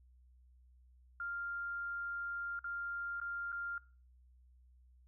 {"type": "tone with dropouts", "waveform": "sine", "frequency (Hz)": 1396.9, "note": "F6", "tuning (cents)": 0, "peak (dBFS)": -38, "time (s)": [1.2, 3.78], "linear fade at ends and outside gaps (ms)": 2, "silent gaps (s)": [[2.592, 2.642], [3.201, 3.214], [3.52, 3.526]], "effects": ["noise-tail reverb RT60 0.4 s tail -22 dB re dry", "added 62 Hz sine -61 dBFS peak until 5.07 s"]}